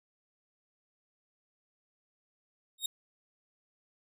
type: tone with exponential growth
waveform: sawtooth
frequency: 3729 Hz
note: A#7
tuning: in tune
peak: -24 dBFS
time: 2.78-2.86 s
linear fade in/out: 5 ms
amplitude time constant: 17 ms
effects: none